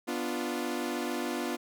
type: chord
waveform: sawtooth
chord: B diminished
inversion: none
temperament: equal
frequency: 246.9 / 293.7 / 349.2 Hz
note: B3 / D4 / F4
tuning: 0 / 0 / 0 cents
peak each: -31 / -33 / -31 dBFS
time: 0.07-1.57 s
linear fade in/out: 20 ms
effects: none